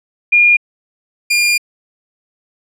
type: tone pair in turn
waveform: sine / sawtooth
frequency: 2421 / 2409 Hz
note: D#7 / D7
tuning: -48 / +43 cents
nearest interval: unison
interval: 9 cents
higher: first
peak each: -6 / -7 dBFS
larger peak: first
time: 0.32-0.57 / 1.3-1.58 s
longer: second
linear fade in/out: 10 ms
effects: low-pass 11000 Hz 12 dB/octave